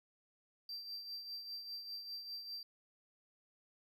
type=tone with tremolo; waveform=triangle; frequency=4699 Hz; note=D8; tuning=in tune; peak=-40 dBFS; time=0.69-2.63 s; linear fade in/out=2 ms; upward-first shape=triangle; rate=5 Hz; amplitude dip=60%; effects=none

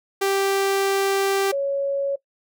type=tone pair in turn; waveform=sawtooth / sine; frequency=392 / 555.9 Hz; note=G4 / C#5; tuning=0 / +5 cents; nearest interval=tritone; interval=605 cents; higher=second; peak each=-15 / -20 dBFS; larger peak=first; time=0.21-1.52 / 1.52-2.16 s; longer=first; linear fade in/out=10 ms; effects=noise-tail reverb RT60 0.1 s tail -19 dB re dry

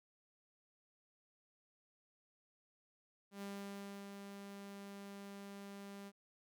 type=tone with ADSR envelope; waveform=sawtooth; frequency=199.4 Hz; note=G3; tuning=30 cents sharp; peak=-40 dBFS; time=3.31-6.12 s; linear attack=110 ms; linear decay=660 ms; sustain=-5 dB; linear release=47 ms; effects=none

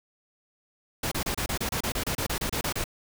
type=noise bursts; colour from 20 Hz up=pink; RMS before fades=-29 dBFS; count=16; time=1.03-2.841 s; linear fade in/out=5 ms; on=86 ms; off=29 ms; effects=none

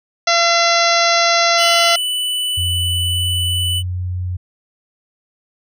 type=harmonic tone; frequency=681 Hz; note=F5; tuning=44 cents flat; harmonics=1 / 2 / 3 / 4 / 5 / 6 / 7 / 8 / 9; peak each=-16 / -18 / -19 / -24 / -24 / -21 / -23 / -23 / -23 dBFS; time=0.27-1.96 s; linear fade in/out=5 ms
type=tone; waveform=square; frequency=2980 Hz; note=F#7; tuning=12 cents sharp; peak=-18 dBFS; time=1.57-3.83 s; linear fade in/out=50 ms
type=tone with pitch glide; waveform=sine; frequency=90 to 90.52 Hz; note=F#2 to F#2; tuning=-47 to -37 cents; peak=-19 dBFS; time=2.57-4.37 s; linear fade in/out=10 ms; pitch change=+10 cents; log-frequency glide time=2.83-3.78 s
effects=none

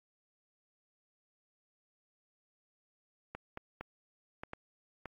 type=clicks; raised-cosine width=0.5 ms; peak=-26 dBFS; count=6; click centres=3.35 / 3.574 / 3.81 / 4.435 / 4.534 / 5.057 s; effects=AAC 48 kbps

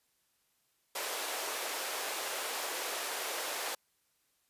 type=high-pass noise; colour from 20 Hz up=pink; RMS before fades=-37 dBFS; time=0.95-3.75 s; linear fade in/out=5 ms; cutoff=440 Hz; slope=24 dB/octave; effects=white hiss -75 dBFS RMS until 4.49 s + resampled to 32000 Hz

